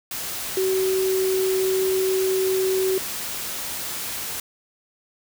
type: tone in noise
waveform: sine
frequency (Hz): 378.2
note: F#4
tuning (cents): +38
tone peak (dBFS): -19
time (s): 0.57-2.98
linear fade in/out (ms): 2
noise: white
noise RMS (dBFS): -30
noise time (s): 0.11-4.4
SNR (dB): +8
effects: none